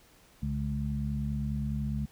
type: tone cluster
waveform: sine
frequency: 67.8 / 142.4 / 212.4 Hz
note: C#2 / C#3 / G#3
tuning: -38 / +47 / +39 cents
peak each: -34 / -33 / -34 dBFS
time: 0.42-2.06 s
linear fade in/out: 10 ms
effects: pink hiss -60 dBFS RMS until 2.11 s